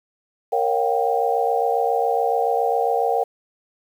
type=chord; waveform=sine; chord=G half-diminished seventh; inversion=first; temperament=equal with one note detuned; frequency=466.2 / 554.4 / 716.8 / 784 Hz; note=Bb4 / Db5 / F5 / G5; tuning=0 / 0 / +45 / 0 cents; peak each=-22 / -26 / -23 / -22 dBFS; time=0.52-3.24 s; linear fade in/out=10 ms; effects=8-bit